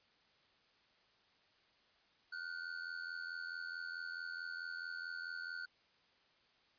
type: ring-modulated tone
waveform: square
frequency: 1480 Hz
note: F#6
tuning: in tune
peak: -40 dBFS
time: 2.32-5.66 s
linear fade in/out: 10 ms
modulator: 42.3 Hz
effects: white hiss -71 dBFS RMS until 6.78 s + resampled to 11025 Hz